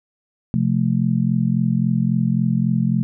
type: chord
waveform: sine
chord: F major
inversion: second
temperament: just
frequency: 130.96 / 174.61 / 218.3 Hz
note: C3 / F3 / A3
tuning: +2 / 0 / -13 cents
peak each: -20 dBFS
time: 0.54-3.03 s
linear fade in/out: 0 ms
effects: none

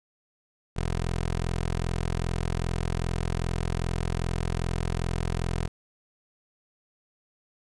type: tone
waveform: 15% pulse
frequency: 42.52 Hz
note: F1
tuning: 46 cents flat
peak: -20 dBFS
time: 0.76-5.68 s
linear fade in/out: 10 ms
effects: resampled to 24000 Hz

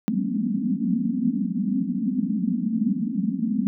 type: band-pass noise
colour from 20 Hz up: pink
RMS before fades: -24 dBFS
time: 0.08-3.67 s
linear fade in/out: 0 ms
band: 180 to 270 Hz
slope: 96 dB/octave
effects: none

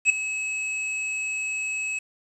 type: tone with ADSR envelope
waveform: square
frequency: 2576 Hz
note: E7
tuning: 41 cents flat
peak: -13 dBFS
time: 0.05-1.99 s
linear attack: 48 ms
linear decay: 6 ms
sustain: -14 dB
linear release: 6 ms
effects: resampled to 24000 Hz + 8-bit

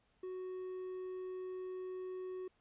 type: tone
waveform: triangle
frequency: 370.2 Hz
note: F#4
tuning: 1 cent sharp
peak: -39 dBFS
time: 0.23-2.48 s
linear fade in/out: 5 ms
effects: pink hiss -75 dBFS RMS until 2.6 s + resampled to 8000 Hz

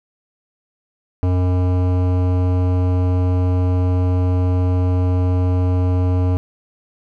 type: tone with hard clipping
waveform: sine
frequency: 90.7 Hz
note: F#2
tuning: 34 cents flat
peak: -16 dBFS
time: 1.23-6.37 s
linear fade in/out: 0 ms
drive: 16 dB
effects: none

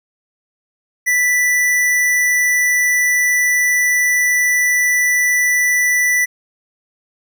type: tone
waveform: square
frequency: 1975.5 Hz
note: B6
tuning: in tune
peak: -13 dBFS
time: 1.06-6.26 s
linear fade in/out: 20 ms
effects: none

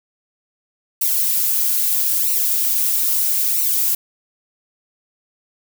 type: noise with flanger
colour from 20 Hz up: violet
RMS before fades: -18 dBFS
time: 1.01-3.95 s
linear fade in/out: 5 ms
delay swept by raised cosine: 0.59 to 6.19 ms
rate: 0.77 Hz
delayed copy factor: -1
effects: none

